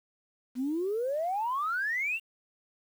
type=exponential sweep; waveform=sine; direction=up; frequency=240 to 2826 Hz; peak=-27 dBFS; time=0.55-2.2 s; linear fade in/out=50 ms; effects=tanh soft clip ceiling -23 dBFS + 9-bit